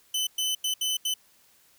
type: tone bursts at uneven times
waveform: sawtooth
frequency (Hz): 3029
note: F#7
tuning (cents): +40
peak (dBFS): -22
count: 5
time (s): 0.14-0.27 / 0.38-0.55 / 0.64-0.74 / 0.81-0.97 / 1.05-1.14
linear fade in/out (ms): 5
effects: white hiss -61 dBFS RMS until 1.78 s